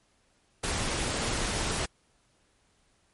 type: noise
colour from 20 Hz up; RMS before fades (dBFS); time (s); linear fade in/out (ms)
pink; -30; 0.63-1.86; 10
effects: pink hiss -68 dBFS RMS until 3.13 s + MP3 48 kbps